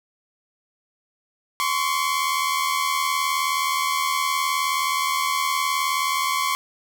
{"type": "tone pair together", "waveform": "sawtooth", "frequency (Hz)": [1046.5, 1125.7], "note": ["C6", "C#6"], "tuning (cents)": [0, 26], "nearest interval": "minor second", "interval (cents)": 126, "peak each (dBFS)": -20, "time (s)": [1.6, 6.55], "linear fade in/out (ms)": 0, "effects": []}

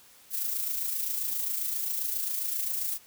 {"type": "noise with amplitude modulation", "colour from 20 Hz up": "violet", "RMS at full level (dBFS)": -29, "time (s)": [0.3, 2.99], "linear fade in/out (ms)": 50, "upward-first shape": "sine", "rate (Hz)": 27.5, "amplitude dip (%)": 45, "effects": ["white hiss -56 dBFS RMS until 3.06 s"]}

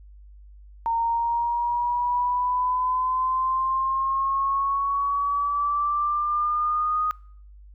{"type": "exponential sweep", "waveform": "sine", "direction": "up", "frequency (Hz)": [917, 1244], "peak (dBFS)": -21, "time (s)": [0.86, 7.11], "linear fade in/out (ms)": 0, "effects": ["noise-tail reverb RT60 0.6 s tail -24 dB re dry", "added 50 Hz sine -44 dBFS peak until 7.74 s"]}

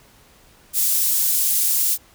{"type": "high-pass noise", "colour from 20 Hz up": "pink", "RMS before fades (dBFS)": -19, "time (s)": [0.73, 1.98], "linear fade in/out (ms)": 50, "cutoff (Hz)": 10000, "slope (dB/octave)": 12, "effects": ["pink hiss -52 dBFS RMS until 2.14 s"]}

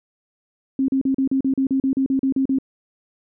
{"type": "tone bursts", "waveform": "sine", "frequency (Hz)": 267.6, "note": "C4", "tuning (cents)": 39, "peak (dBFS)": -16, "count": 14, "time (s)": [0.79, 2.586], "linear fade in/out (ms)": 2, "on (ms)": 93, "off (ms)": 38, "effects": []}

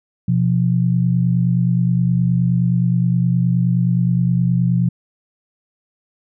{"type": "tone pair together", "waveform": "sine", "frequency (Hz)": [125.05, 174.61], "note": ["B2", "F3"], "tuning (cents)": [22, 0], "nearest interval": "tritone", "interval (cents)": 578, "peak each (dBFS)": -16, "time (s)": [0.28, 4.89], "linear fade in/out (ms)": 5, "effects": []}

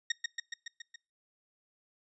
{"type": "tone with echo", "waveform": "20% pulse", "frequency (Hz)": 1864.7, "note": "A#6", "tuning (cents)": 0, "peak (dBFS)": -22, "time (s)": [0.1, 0.12], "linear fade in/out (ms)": 5, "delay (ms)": 140, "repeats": 6, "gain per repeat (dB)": -3, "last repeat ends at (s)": 0.96, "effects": ["noise-tail reverb RT60 0.3 s tail -26 dB re dry", "resampled to 22050 Hz"]}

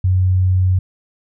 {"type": "tone", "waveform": "sine", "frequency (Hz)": 92.5, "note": "F#2", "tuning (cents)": 0, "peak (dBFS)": -11, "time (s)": [0.04, 0.79], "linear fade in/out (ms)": 5, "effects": []}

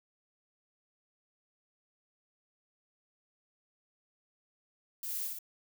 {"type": "noise with echo", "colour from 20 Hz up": "violet", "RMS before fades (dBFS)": -39, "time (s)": [5.03, 5.27], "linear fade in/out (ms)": 2, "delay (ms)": 59, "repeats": 2, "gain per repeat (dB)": -2, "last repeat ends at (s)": 5.388, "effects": []}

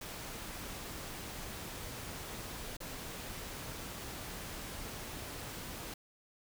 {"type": "noise with dropouts", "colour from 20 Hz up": "pink", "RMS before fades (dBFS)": -44, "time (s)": [0.01, 5.94], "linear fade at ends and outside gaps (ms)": 5, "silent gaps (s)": [2.769, 2.803], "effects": []}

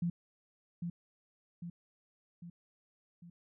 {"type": "tone with echo", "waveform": "sine", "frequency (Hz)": 172.2, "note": "F3", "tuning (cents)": -24, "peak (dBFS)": -30, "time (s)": [0.02, 0.1], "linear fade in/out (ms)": 5, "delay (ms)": 800, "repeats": 4, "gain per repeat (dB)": -5, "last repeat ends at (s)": 3.3, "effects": []}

